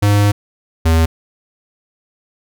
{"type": "tone pair in turn", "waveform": "square", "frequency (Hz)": [102.5, 81.35], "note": ["G#2", "E2"], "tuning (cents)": [-22, -22], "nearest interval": "major third", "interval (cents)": 400, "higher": "first", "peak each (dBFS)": -10, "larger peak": "neither", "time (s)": [[0.02, 0.32], [0.85, 1.06]], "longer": "first", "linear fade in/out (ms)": 10, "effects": []}